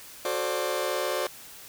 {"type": "chord", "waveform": "sawtooth", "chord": "D dominant seventh", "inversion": "first", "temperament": "just", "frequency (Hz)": [367.1, 440.5, 528.6, 587.3], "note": ["F#4", "A4", "C5", "D5"], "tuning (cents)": [-14, 2, 18, 0], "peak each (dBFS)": [-29, -31, -27, -27], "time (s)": [0.25, 1.27], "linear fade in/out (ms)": 2, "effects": ["white hiss -46 dBFS RMS until 1.68 s"]}